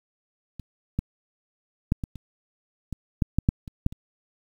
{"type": "clicks", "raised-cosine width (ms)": 5, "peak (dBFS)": [-25, -12, -8, -17, -26, -19, -8, -8, -6, -25, -8, -26], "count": 12, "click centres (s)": [0.597, 0.99, 1.921, 2.038, 2.157, 2.927, 3.222, 3.386, 3.489, 3.678, 3.864, 3.925], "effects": ["8-bit"]}